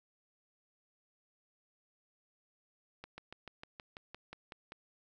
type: slowing click train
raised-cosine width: 0.3 ms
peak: -30 dBFS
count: 11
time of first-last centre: 3.04-4.721 s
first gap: 140 ms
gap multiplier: 1.04
effects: none